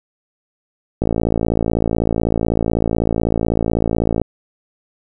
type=click train; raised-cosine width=2 ms; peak=-3 dBFS; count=180; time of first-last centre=1.02-4.216 s; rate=56 Hz; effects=none